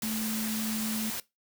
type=tone in noise; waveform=sine; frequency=218.8 Hz; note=A3; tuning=9 cents flat; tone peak=-31 dBFS; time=0.03-1.1 s; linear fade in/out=2 ms; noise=white; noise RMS=-35 dBFS; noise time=0.02-1.2 s; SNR=+1 dB; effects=noise-tail reverb RT60 0.2 s tail -20 dB re dry